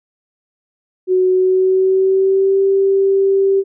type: tone with pitch glide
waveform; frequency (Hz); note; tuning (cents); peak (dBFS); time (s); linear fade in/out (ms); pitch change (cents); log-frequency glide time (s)
sine; 370 to 390.2; F#4 to G4; 0 to -8; -10; 1.07-3.64; 50; +92; 1.3-2.61
effects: none